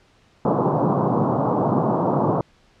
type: band-pass noise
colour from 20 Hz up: pink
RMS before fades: -20 dBFS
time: 0.45-2.41 s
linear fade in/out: 2 ms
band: 120 to 1100 Hz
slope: 48 dB/octave
effects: pink hiss -57 dBFS RMS until 2.8 s + low-pass 5000 Hz 12 dB/octave